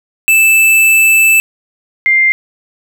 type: tone pair in turn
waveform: square / sine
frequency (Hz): 2637 / 2101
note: E7 / C7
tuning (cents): 0 / +7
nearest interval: major third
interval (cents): 393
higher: first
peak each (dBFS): -6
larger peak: neither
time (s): 0.28-1.4 / 2.06-2.32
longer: first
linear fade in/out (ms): 0
effects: none